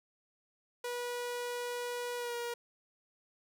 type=tone with pitch glide; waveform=sawtooth; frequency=486.1 to 475.8 Hz; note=B4 to A#4; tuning=-28 to +35 cents; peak=-32 dBFS; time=0.84-2.54 s; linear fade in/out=5 ms; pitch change=-37 cents; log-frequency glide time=2.17-2.35 s; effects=none

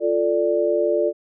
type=chord; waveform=sine; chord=D minor; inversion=first; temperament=equal; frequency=349.2 / 440 / 587.3 Hz; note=F4 / A4 / D5; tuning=0 / 0 / 0 cents; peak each=-22 / -22 / -20 dBFS; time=0-1.13 s; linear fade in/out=50 ms; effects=none

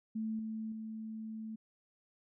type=tone with level steps; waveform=sine; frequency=220 Hz; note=A3; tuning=in tune; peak=-34 / -37 / -40 dBFS; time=0.15-1.56 s; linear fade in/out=10 ms; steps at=0.39 / 0.72 s; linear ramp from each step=2 ms; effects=none

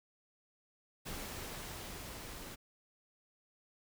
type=noise with level ramp; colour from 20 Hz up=pink; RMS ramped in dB=-43 to -48 dBFS; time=1.05-2.56 s; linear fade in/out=20 ms; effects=none

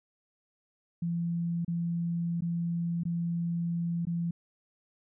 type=tone with dropouts; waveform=sine; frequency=170 Hz; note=F3; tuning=46 cents flat; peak=-28 dBFS; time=1.02-4.31 s; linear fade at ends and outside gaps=5 ms; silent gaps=1.648-1.679 / 2.408-2.42 / 3.035-3.052 / 4.053-4.069 s; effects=none

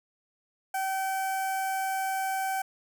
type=tone with notch filter; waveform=sawtooth; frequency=768 Hz; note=G5; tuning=36 cents flat; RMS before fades=-30 dBFS; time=0.74-2.62 s; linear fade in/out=5 ms; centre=3800 Hz; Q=0.67; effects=none

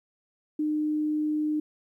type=tone; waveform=sine; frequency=303.9 Hz; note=D#4; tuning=41 cents flat; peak=-24 dBFS; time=0.59-1.6 s; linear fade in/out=5 ms; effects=11-bit

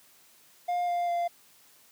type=tone with pitch steps; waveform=triangle; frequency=707 / 699.7 / 692.5 Hz; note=F5 / F5 / F5; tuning=+21 / +3 / -15 cents; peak=-24 dBFS; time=0.68-1.28 s; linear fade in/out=10 ms; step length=200 ms; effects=white hiss -59 dBFS RMS until 1.91 s + high-pass 100 Hz 12 dB/octave

